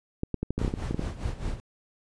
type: clicks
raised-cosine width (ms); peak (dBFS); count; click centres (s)
3; -15; 12; 0.234 / 0.343 / 0.43 / 0.506 / 0.58 / 0.616 / 0.648 / 0.679 / 0.739 / 0.91 / 0.945 / 0.994
type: noise with tremolo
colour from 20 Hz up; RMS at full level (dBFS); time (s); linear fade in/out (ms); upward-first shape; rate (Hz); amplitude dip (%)
brown; -30; 0.59-1.6; 0; sine; 4.8; 75
effects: resampled to 22050 Hz